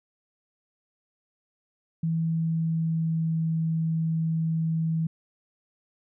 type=tone with pitch glide; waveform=sine; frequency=163.4 to 161.9 Hz; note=E3 to E3; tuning=-15 to -31 cents; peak=-23 dBFS; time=2.03-5.07 s; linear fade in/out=5 ms; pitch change=-16 cents; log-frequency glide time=2.17-3.43 s; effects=none